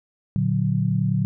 sine chord, Bb augmented, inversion none, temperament equal, 116.54 / 146.83 / 185 Hz, Bb2 / D3 / F#3, 0 / 0 / 0 cents, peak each -23 dBFS, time 0.36-1.25 s, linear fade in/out 0 ms, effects none

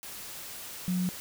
sine tone in noise, 181.8 Hz, F#3, 30 cents flat, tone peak -26 dBFS, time 0.88-1.09 s, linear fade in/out 0 ms, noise white, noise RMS -42 dBFS, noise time 0.03-1.2 s, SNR +13 dB, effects none

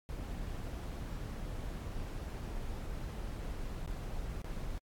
brown noise with dropouts, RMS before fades -40 dBFS, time 0.09-4.78 s, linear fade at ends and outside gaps 0 ms, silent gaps 3.861-3.877 / 4.417-4.445 s, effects AAC 64 kbps

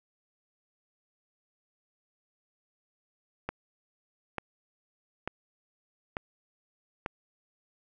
click train, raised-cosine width 0.5 ms, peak -17 dBFS, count 5, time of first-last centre 3.49-7.061 s, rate 1.12 Hz, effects none

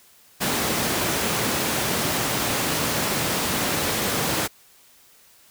pink high-pass noise, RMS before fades -24 dBFS, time 0.4-4.48 s, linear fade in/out 20 ms, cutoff 130 Hz, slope 12 dB/octave, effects white hiss -54 dBFS RMS until 5.5 s

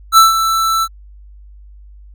square tone with ADSR envelope, 1326 Hz, E6, 10 cents sharp, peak -3 dBFS, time 0.12-0.88 s, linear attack 54 ms, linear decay 150 ms, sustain -10 dB, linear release 51 ms, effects added 50 Hz sine -36 dBFS peak until 2.14 s

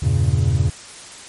triangle chord, E diminished seventh, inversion none, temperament equal with one note detuned, 82.41 / 97.6 / 116.54 / 138.59 Hz, E2 / G2 / Bb2 / Db3, 0 / -7 / 0 / 0 cents, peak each -18 dBFS, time 0.02-0.7 s, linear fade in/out 10 ms, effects white hiss -38 dBFS RMS until 1.28 s + MP3 48 kbps

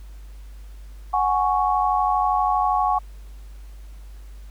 sine chord, F# suspended second, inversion none, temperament just, 740 / 832.5 / 1110 Hz, F#5 / G#5 / C#6, 0 / +4 / +2 cents, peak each -22 dBFS, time 1.13-2.99 s, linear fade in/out 10 ms, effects added 50 Hz sine -37 dBFS peak until 4.5 s + pink hiss -56 dBFS RMS until 4.5 s

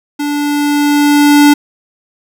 square tone with level ramp, 291.2 Hz, D4, 15 cents flat, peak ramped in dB -15 to -3 dBFS, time 0.19-1.54 s, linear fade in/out 10 ms, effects none

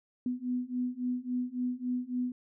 sine beating tone pair, 246.9 / 250.5 Hz, B3 / B3, 0 / +25 cents, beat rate 3.6 Hz, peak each -34 / -33 dBFS, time 0.26-2.32 s, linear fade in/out 2 ms, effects none

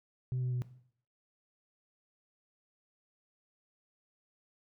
sine tone with pitch steps, 127.4 / 125.79 / 124.2 Hz, C3 / B2 / B2, -46 / +32 / +10 cents, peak -29 dBFS, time 0.32-0.62 s, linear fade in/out 0 ms, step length 100 ms, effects noise-tail reverb RT60 0.6 s tail -17 dB re dry + tanh soft clip ceiling -29 dBFS

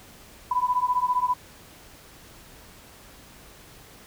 sine beating tone pair, 987.8 / 1002.8 Hz, B5 / B5, 0 / +26 cents, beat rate 15 Hz, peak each -24 / -24 dBFS, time 0.51-1.34 s, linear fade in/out 5 ms, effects pink hiss -49 dBFS RMS until 4.06 s

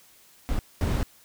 brown noise bursts at uneven times, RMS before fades -25 dBFS, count 2, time 0.49-0.59 / 0.81-1.03 s, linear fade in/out 0 ms, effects white hiss -56 dBFS RMS until 1.24 s

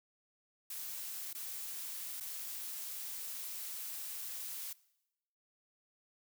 blue noise with dropouts, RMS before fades -43 dBFS, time 0.7-4.73 s, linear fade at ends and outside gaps 5 ms, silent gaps 1.331-1.349 / 2.201-2.206 s, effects noise-tail reverb RT60 0.9 s tail -21 dB re dry

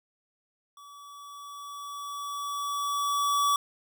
square tone with level ramp, 1144 Hz, D6, 46 cents flat, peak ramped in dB -48 to -22 dBFS, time 0.77-3.56 s, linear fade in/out 2 ms, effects none

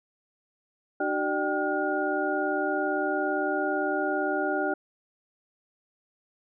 sine tone cluster, 301.9 / 379.6 / 599 / 779 / 1430 Hz, D4 / F#4 / D5 / G5 / F6, +48 / +44 / +34 / -11 / +41 cents, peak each -31 dBFS, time 1-4.74 s, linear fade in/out 5 ms, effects none

